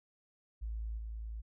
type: tone with level steps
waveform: sine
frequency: 55 Hz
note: A1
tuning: in tune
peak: -36 / -39 dBFS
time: 0.61-1.42 s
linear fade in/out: 20 ms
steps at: 0.97 s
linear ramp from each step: 20 ms
effects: none